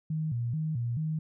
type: tone with vibrato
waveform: sine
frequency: 136.5 Hz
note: C#3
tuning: 26 cents flat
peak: -28 dBFS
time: 0.1-1.19 s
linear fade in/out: 5 ms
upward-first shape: square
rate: 2.3 Hz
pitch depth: 240 cents each way
effects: none